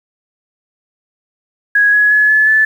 sine tone with pitch steps, 1661.2 / 1681.5 / 1702 / 1722.8 / 1743.8 Hz, G#6 / G#6 / G#6 / A6 / A6, 0 / +21 / +42 / -37 / -16 cents, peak -7 dBFS, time 1.75-2.65 s, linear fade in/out 5 ms, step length 180 ms, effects 7-bit

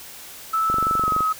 sine tone with pitch glide, 1312 to 1273.9 Hz, E6 to D#6, -9 to +40 cents, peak -18 dBFS, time 0.53-1.33 s, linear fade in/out 10 ms, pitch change -51 cents, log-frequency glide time 0.99-1.07 s
click train, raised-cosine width 2 ms, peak -16 dBFS, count 13, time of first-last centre 0.7-1.206 s, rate 23.7 Hz
effects white hiss -40 dBFS RMS until 1.39 s

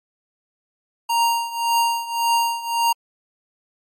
square tone with tremolo, 932.3 Hz, A#5, in tune, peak -15 dBFS, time 1.09-2.93 s, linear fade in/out 10 ms, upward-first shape triangle, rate 1.8 Hz, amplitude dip 85%, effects MP3 64 kbps

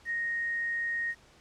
sine tone with quantisation, 1864.7 Hz, A#6, in tune, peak -29 dBFS, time 0.05-1.15 s, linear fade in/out 50 ms, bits 9, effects pink hiss -59 dBFS RMS until 1.4 s + low-pass 7000 Hz 12 dB/octave

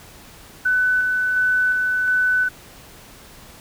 sine tone with tremolo, 1500 Hz, F#6, 23 cents sharp, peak -15 dBFS, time 0.65-2.49 s, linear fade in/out 10 ms, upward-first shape square, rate 1.4 Hz, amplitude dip 25%, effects pink hiss -44 dBFS RMS until 3.6 s

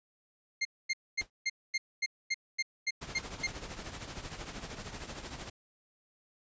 sawtooth tone bursts, 2114 Hz, C7, 17 cents sharp, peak -25 dBFS, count 11, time 0.61-3.472 s, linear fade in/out 10 ms, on 42 ms, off 240 ms
pink noise with exponential decay, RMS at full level -41 dBFS, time 1.21-1.3 s, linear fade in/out 1 ms, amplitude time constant 19 ms
pink noise with tremolo, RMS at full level -40 dBFS, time 3.01-5.5 s, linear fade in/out 10 ms, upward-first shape triangle, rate 13 Hz, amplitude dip 70%
effects resampled to 16000 Hz

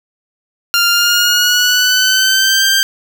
15% pulse tone with pitch glide, 1396.9 to 1577.1 Hz, F6 to G6, 0 to +10 cents, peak -3 dBFS, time 0.74-2.83 s, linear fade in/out 0 ms, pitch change +210 cents, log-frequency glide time 0.9-2.66 s, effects none

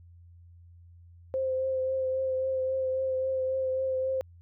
sine tone with vibrato, 523.3 Hz, C5, in tune, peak -26 dBFS, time 1.34-4.21 s, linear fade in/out 0 ms, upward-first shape triangle, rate 3.7 Hz, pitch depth 21 cents each way, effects added 86 Hz sine -50 dBFS peak until 4.41 s

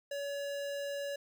square tone with notch filter, 566 Hz, C#5, 36 cents sharp, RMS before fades -38 dBFS, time 0.11-1.16 s, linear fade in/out 5 ms, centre 11000 Hz, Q 2, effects 12-bit

